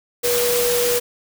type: tone in noise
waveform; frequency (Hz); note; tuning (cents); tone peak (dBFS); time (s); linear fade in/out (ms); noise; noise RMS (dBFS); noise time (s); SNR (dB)
sine; 483.6; B4; -36; -18; 0.23-1; 20; white; -22; 0.23-1; +1
effects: none